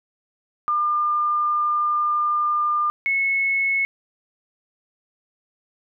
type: tone pair in turn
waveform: sine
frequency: 1202 / 2193 Hz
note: D6 / C#7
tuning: +40 / -19 cents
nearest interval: minor seventh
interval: 1041 cents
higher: second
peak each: -18 dBFS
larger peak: neither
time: 0.68-2.9 / 3.06-3.85 s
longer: first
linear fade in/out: 0 ms
effects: none